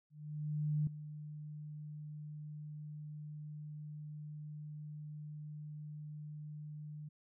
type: tone with ADSR envelope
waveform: sine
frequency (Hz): 150.5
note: D3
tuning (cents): +43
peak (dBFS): -30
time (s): 0.1-7.09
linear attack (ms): 770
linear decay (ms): 3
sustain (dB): -14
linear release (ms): 11
effects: none